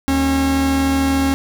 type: tone pair together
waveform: 45% pulse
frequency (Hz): 76.24 / 271.7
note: D#2 / C#4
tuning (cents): -35 / -35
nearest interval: octave + minor seventh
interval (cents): 2200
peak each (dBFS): -22 / -15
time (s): 0.08-1.34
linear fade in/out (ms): 0
effects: none